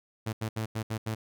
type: tone bursts at uneven times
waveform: sawtooth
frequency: 110.4 Hz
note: A2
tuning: 6 cents sharp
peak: -26 dBFS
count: 6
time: 0.26-0.33 / 0.41-0.49 / 0.56-0.66 / 0.75-0.83 / 0.9-0.98 / 1.06-1.15 s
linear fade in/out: 10 ms
effects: none